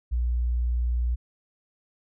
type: tone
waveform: sine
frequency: 60 Hz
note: B1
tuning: 49 cents flat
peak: -22 dBFS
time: 0.11-1.16 s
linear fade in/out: 20 ms
effects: none